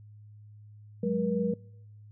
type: tone cluster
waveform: sine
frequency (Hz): 184.3 / 207.8 / 477.6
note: F#3 / G#3 / A#4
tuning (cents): -7 / +1 / +42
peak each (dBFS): -30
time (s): 1.03-1.54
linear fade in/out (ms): 5
effects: noise-tail reverb RT60 0.8 s tail -25 dB re dry + added 105 Hz sine -48 dBFS peak until 2.11 s